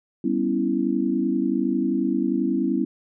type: chord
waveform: sine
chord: C# half-diminished seventh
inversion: second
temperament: equal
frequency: 196 / 246.9 / 277.2 / 329.6 Hz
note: G3 / B3 / C#4 / E4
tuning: 0 / 0 / 0 / 0 cents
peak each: -27 / -25 / -25 / -25 dBFS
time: 0.24-2.85 s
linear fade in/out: 5 ms
effects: none